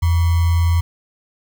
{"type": "tone with sample-and-hold", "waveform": "sine", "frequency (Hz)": 84.7, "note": "E2", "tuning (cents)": 48, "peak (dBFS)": -12, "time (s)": [0.02, 0.81], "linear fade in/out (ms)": 10, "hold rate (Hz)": 1050, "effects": []}